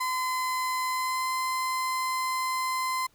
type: tone with pitch glide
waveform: 35% pulse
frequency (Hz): 1023 to 1032.5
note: C6 to C6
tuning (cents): -39 to -23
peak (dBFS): -25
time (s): 0-3.07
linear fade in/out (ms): 10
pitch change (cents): +16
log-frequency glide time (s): 0.9-1.29
effects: pink hiss -64 dBFS RMS until 3.14 s